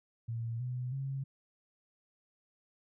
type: tone with pitch steps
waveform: sine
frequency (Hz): 115.4 / 125.12 / 135.66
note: A#2 / B2 / C#3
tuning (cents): -17 / +23 / -37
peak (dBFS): -34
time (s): 0.28-1.24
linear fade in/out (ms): 10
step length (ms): 320
effects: none